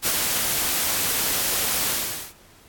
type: noise with ADSR envelope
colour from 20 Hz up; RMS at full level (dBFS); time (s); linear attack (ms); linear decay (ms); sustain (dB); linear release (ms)
white; -20; 0.02-2.34; 46; 63; -3; 460
effects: pink hiss -52 dBFS RMS until 2.68 s + AAC 64 kbps